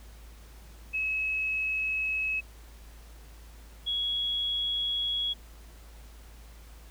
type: tone pair in turn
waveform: sine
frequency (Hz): 2573 / 3337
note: E7 / G#7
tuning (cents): -43 / +8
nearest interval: perfect fourth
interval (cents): 451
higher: second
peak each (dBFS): -27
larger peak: neither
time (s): 0.93-2.41 / 3.86-5.34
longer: neither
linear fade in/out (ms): 20
effects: added 55 Hz sine -47 dBFS peak until 6.9 s + pink hiss -56 dBFS RMS until 6.9 s